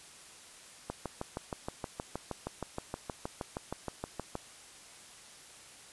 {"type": "click train", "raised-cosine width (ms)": 1, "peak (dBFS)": -21, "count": 23, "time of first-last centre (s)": [0.9, 4.354], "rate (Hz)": 6.37, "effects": ["white hiss -53 dBFS RMS until 5.92 s", "resampled to 24000 Hz"]}